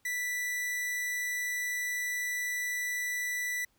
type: tone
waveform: 45% pulse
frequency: 1972 Hz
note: B6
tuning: 3 cents flat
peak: -31 dBFS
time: 0.05-3.65 s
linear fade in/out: 5 ms
effects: pink hiss -71 dBFS RMS until 3.78 s